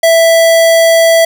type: tone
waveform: square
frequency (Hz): 660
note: E5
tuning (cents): +2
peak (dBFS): -5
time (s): 0.03-1.25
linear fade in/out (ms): 5
effects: none